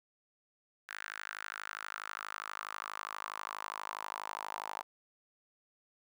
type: tone with high-pass filter sweep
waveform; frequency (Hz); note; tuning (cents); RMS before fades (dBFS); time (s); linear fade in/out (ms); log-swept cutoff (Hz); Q
sawtooth; 52.3; G#1; +13; -43; 0.88-4.83; 20; 1600 to 890; 4.4
effects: none